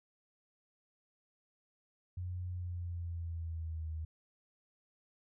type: tone with pitch glide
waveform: sine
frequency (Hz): 90 to 79.26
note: F#2 to D#2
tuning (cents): -47 to +33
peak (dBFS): -37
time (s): 2.17-4.05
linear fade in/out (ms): 5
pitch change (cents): -220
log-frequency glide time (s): 2.5-3.89
effects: none